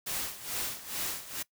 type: noise with tremolo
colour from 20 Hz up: white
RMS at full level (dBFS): -33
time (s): 0.06-1.43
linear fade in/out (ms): 10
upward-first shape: sine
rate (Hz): 2.3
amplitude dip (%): 80
effects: noise-tail reverb RT60 0.1 s tail -21 dB re dry